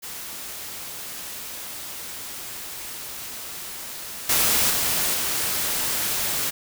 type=noise with level steps; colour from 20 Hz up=white; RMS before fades=-35 / -20 / -23 / -25 dBFS; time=0.02-6.51 s; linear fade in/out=20 ms; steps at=4.29 / 4.7 / 5.14 s; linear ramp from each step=5 ms; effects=none